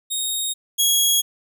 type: tone pair in turn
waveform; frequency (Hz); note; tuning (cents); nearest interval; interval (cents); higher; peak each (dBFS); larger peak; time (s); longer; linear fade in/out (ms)
15% pulse; 3729 / 3315; A#7 / G#7; 0 / -4; major second; 204; first; -15 / -8; second; 0.1-0.54 / 0.78-1.22; neither; 20
effects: none